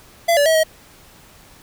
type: tone with pitch steps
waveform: square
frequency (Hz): 677 / 576 / 643 / 634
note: E5 / D5 / E5 / D#5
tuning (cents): +46 / -34 / -43 / +32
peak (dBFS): -13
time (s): 0.28-0.636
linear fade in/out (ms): 10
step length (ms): 89
effects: pink hiss -47 dBFS RMS until 1.62 s